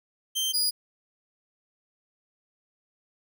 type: tone pair in turn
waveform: sawtooth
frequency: 3136 / 4898 Hz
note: G7 / D#8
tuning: 0 / -28 cents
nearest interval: minor sixth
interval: 772 cents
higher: second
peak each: -22 / -20 dBFS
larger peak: second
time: 0.35-0.53 / 0.53-0.71 s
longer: neither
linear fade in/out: 20 ms
effects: none